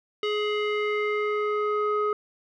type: tone with low-pass filter sweep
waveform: square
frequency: 420 Hz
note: G#4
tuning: 19 cents sharp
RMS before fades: -26 dBFS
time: 0.23-2.13 s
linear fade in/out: 2 ms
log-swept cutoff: 3200 to 1200 Hz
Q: 2.8
effects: none